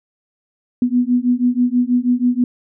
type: beating tone pair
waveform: sine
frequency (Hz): 243.2 / 249.4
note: B3 / B3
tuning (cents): -26 / +17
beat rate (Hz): 6.2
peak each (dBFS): -16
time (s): 0.82-2.44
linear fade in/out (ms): 2
effects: none